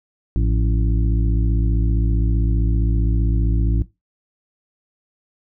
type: harmonic tone with a mistuned harmonic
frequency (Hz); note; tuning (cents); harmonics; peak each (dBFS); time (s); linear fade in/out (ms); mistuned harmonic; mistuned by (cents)
55.3; A1; +9; 1 / 2 / 3 / 5 / 6; -16 / -22 / -26 / -30 / -32; 0.36-3.82; 0; 3; +130
effects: noise-tail reverb RT60 0.2 s tail -17 dB re dry